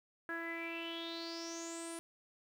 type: tone with low-pass filter sweep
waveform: sawtooth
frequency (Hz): 333.2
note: E4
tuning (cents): +19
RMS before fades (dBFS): -43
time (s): 0.29-1.99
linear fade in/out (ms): 0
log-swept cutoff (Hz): 1600 to 9900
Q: 9.3
effects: 11-bit